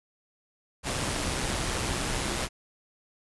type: noise with amplitude modulation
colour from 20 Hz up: pink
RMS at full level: -28 dBFS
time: 0.83-2.49 s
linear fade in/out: 50 ms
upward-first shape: sine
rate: 127 Hz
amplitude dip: 40%
effects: resampled to 24000 Hz